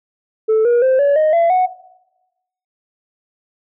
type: tone with pitch steps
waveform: sine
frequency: 438.4 / 478.1 / 521.3 / 568.5 / 620 / 676.1 / 737.3 Hz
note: A4 / A#4 / C5 / C#5 / D#5 / E5 / F#5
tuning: -6 / +44 / -6 / +44 / -6 / +44 / -6 cents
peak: -8 dBFS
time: 0.48-1.67 s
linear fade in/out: 20 ms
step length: 170 ms
effects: noise-tail reverb RT60 1.0 s tail -19 dB re dry + tanh soft clip ceiling -9 dBFS